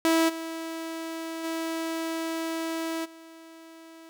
sawtooth tone with level steps, 326.4 Hz, E4, 17 cents flat, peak -16 / -29 / -25 / -42 dBFS, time 0.05-4.09 s, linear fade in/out 0 ms, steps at 0.28 / 1.43 / 3.04 s, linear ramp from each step 20 ms, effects none

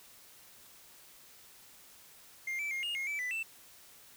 triangle tone with pitch steps, 2114 / 2319 / 2132 / 2844 / 2149 / 2311 / 1991 / 2664 Hz, C7 / D7 / C7 / F7 / C7 / D7 / B6 / E7, +17 / -22 / +32 / +31 / +46 / -28 / +14 / +18 cents, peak -32 dBFS, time 2.47-3.43 s, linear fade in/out 5 ms, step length 120 ms, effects white hiss -57 dBFS RMS until 4.16 s

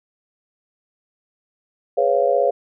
sine chord, C# dominant seventh, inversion second, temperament just, 415.8 / 498.9 / 554.4 / 693 Hz, G#4 / B4 / C#5 / E#5, +2 / +17 / 0 / -14 cents, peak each -23 / -20 / -18 / -21 dBFS, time 1.97-2.51 s, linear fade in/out 10 ms, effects none

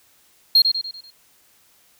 sine tone with echo, 4229 Hz, C8, 18 cents sharp, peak -7 dBFS, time 0.55-0.62 s, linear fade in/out 5 ms, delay 97 ms, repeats 5, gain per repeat -7 dB, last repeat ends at 1.105 s, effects tanh soft clip ceiling -8 dBFS + white hiss -57 dBFS RMS until 1.99 s

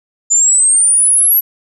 sine exponential sweep, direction up, 7040 to 11830 Hz, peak -7 dBFS, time 0.3-1.41 s, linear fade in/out 20 ms, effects none

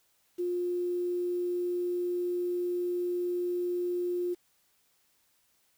sine tone with quantisation, 354.1 Hz, F4, 24 cents sharp, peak -28 dBFS, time 0.38-4.35 s, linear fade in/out 20 ms, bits 9, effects white hiss -70 dBFS RMS until 5.77 s

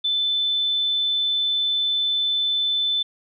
sine tone, 3520 Hz, A7, in tune, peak -19 dBFS, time 0.04-3.03 s, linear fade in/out 10 ms, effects none

